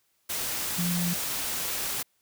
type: tone in noise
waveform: sine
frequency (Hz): 174.61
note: F3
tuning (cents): 0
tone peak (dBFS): -26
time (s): 0.78-1.14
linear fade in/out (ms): 10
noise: white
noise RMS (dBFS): -31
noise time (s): 0.29-2.03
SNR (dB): +2
effects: white hiss -71 dBFS RMS until 2.21 s